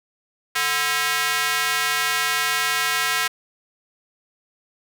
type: tone with high-pass filter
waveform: square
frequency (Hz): 146.83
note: D3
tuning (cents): 0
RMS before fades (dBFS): -22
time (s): 0.55-3.28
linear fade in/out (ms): 10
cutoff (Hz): 1600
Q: 1.3
effects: none